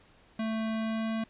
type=tone with pitch glide; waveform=square; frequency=221.5 to 222.9 Hz; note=A3 to A3; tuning=+12 to +23 cents; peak=-30 dBFS; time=0.39-1.24 s; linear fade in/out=5 ms; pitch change=+11 cents; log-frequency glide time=0.74-1.13 s; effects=pink hiss -60 dBFS RMS until 1.29 s + resampled to 8000 Hz